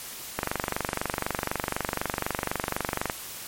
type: click train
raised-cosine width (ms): 0.5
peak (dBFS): -10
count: 66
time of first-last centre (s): 0.39-3.098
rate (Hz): 24
effects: white hiss -39 dBFS RMS until 3.47 s + MP3 64 kbps